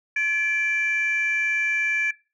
sine tone pair together, 1709.3 / 2349 Hz, G#6 / D7, +49 / 0 cents, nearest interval tritone, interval 551 cents, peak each -22 dBFS, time 0.16-2.11 s, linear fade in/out 5 ms, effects noise-tail reverb RT60 0.3 s tail -21 dB re dry + tanh soft clip ceiling -16 dBFS

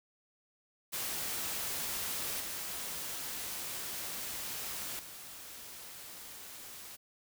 white noise with level steps, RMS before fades -37 / -40 / -48 dBFS, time 0.92-6.97 s, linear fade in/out 20 ms, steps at 2.4 / 4.99 s, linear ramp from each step 2 ms, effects none

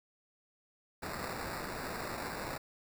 white noise with sample-and-hold, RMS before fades -40 dBFS, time 1.02-2.58 s, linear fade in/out 10 ms, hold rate 3150 Hz, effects none

